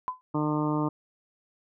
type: tone with exponential decay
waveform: sine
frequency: 1013 Hz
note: B5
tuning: 44 cents sharp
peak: -23 dBFS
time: 0.08-0.21 s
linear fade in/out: 0 ms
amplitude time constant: 27 ms
type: harmonic tone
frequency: 151.1 Hz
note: D3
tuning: 50 cents sharp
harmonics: 1 / 2 / 3 / 4 / 5 / 6 / 7 / 8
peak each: -30 / -27 / -36 / -37 / -42 / -35 / -36 / -38 dBFS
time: 0.34-0.89 s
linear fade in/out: 10 ms
effects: none